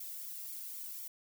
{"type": "noise with flanger", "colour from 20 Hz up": "violet", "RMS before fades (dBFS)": -44, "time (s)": [0, 1.08], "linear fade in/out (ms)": 5, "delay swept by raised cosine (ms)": [0.87, 1.49], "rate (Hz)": 3.9, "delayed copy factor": 0.55, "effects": []}